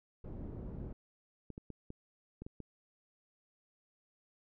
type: low-pass noise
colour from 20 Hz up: pink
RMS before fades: -44 dBFS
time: 0.24-0.93 s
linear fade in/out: 5 ms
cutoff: 350 Hz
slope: 12 dB/octave
type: clicks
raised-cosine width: 3 ms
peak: -32 dBFS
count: 7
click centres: 1.503 / 1.579 / 1.703 / 1.904 / 2.42 / 2.465 / 2.603 s
effects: none